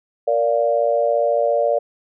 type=chord; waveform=sine; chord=Bb major; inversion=none; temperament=equal with one note detuned; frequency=466.2 / 580.6 / 698.5 Hz; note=Bb4 / D5 / F5; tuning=0 / -20 / 0 cents; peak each=-21 / -17 / -22 dBFS; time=0.27-1.79 s; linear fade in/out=10 ms; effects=none